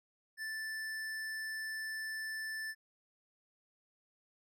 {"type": "tone with tanh clipping", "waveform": "sine", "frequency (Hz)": 1760, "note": "A6", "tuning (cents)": 0, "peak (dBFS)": -40, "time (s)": [0.37, 2.75], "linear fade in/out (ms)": 50, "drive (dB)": 17, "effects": []}